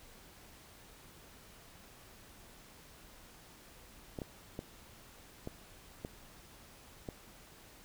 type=clicks; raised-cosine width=2 ms; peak=-26 dBFS; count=6; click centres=4.188 / 4.218 / 4.591 / 5.474 / 6.049 / 7.088 s; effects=pink hiss -57 dBFS RMS until 7.84 s